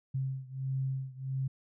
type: beating tone pair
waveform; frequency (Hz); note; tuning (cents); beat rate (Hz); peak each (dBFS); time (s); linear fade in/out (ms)
sine; 132.6 / 134.1; C3 / C3; +23 / +43; 1.5; -34 / -36; 0.14-1.48; 10
effects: none